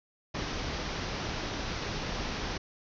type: low-pass noise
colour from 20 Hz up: pink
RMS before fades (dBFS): -35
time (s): 0.34-2.58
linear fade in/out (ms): 10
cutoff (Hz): 6100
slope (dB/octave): 96
effects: none